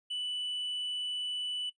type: tone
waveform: triangle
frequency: 2975 Hz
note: F#7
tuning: 9 cents sharp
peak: -32 dBFS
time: 0.1-1.7 s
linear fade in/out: 10 ms
effects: noise-tail reverb RT60 0.1 s tail -17 dB re dry + resampled to 24000 Hz